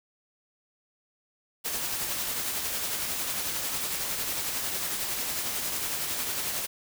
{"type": "noise with tremolo", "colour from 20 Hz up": "white", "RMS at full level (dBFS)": -30, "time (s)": [1.64, 6.67], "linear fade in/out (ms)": 20, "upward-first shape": "sine", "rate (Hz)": 11, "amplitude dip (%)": 30, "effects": []}